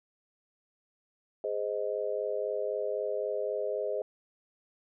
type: chord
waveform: sine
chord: Ab major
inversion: none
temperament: just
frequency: 415.3 / 519.1 / 623 Hz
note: Ab4 / C5 / Eb5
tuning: 0 / -14 / +2 cents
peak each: -34 dBFS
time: 1.44-4.02 s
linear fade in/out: 2 ms
effects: none